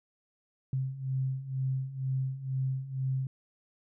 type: beating tone pair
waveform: sine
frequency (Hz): 130.81 / 132.91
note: C3 / C3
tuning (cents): 0 / +28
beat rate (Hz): 2.1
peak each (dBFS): -35 / -31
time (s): 0.73-3.27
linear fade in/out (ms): 2
effects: none